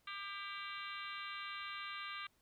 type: harmonic tone with a mistuned harmonic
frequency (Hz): 398.4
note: G4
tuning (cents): +28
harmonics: 3 / 4 / 5 / 6 / 7 / 8 / 9 / 10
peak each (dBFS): -47 / -51 / -53 / -50 / -52 / -55 / -54 / -55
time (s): 0.07-2.27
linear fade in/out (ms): 5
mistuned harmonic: 6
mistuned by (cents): -50
effects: pink hiss -75 dBFS RMS until 2.41 s